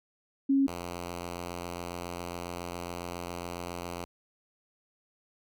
sine / 5% pulse tone pair in turn, 273.6 / 87.28 Hz, C#4 / F2, -23 / -1 cents, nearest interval octave + minor sixth, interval 1978 cents, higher first, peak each -21 / -25 dBFS, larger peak first, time 0.49-0.67 / 0.67-4.05 s, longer second, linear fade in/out 10 ms, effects none

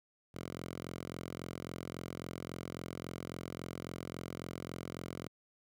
5% pulse tone with high-pass filter, 43.65 Hz, F1, in tune, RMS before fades -44 dBFS, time 0.34-5.28 s, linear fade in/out 10 ms, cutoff 110 Hz, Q 1.1, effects none

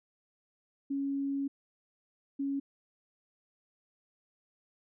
sine tone bursts at uneven times, 277.2 Hz, C#4, in tune, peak -30 dBFS, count 2, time 0.9-1.48 / 2.39-2.6 s, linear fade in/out 10 ms, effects none

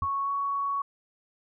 triangle tone with exponential decay, 87.31 Hz, F2, in tune, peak -24 dBFS, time 0.02-0.1 s, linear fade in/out 0 ms, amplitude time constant 17 ms
sine tone with pitch glide, 1107 to 1117.9 Hz, C#6 to C#6, -3 to +14 cents, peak -26 dBFS, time 0.02-0.82 s, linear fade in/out 5 ms, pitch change +17 cents, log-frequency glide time 0.23-0.3 s
effects none

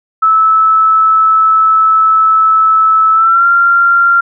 sine tone with pitch glide, 1306 to 1383.7 Hz, E6 to F6, -17 to -16 cents, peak -5 dBFS, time 0.22-4.21 s, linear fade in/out 10 ms, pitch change +101 cents, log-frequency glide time 3.13-3.46 s, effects none

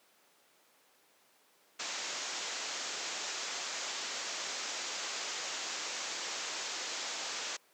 white low-pass noise, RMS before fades -39 dBFS, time 1.79-7.57 s, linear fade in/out 10 ms, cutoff 7400 Hz, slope 96 dB/octave, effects pink hiss -66 dBFS RMS until 7.73 s + high-pass 400 Hz 12 dB/octave

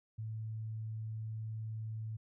sine tone, 110.1 Hz, A2, 2 cents sharp, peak -38 dBFS, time 0.18-2.17 s, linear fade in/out 10 ms, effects none

